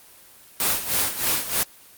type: noise with tremolo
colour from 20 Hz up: white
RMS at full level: -20 dBFS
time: 0.6-1.63 s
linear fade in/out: 0 ms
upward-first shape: sine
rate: 3.2 Hz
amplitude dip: 75%
effects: white hiss -49 dBFS RMS until 1.97 s + Opus 24 kbps